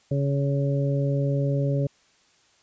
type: harmonic tone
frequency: 140 Hz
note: C#3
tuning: 18 cents sharp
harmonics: 1 / 2 / 3 / 4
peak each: -22 / -31 / -32 / -30 dBFS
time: 0.11-1.87 s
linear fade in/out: 5 ms
effects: white hiss -61 dBFS RMS until 2.62 s + resampled to 16000 Hz